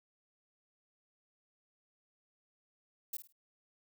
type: noise with echo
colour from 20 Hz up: violet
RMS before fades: -39 dBFS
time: 3.13-3.17 s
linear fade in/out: 5 ms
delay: 52 ms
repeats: 3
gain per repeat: -11 dB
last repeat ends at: 3.326 s
effects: none